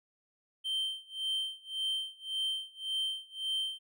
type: tone with tremolo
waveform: triangle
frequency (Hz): 3124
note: G7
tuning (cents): -7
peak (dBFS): -28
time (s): 0.64-3.79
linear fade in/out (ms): 20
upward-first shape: sine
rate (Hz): 1.8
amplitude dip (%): 95
effects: none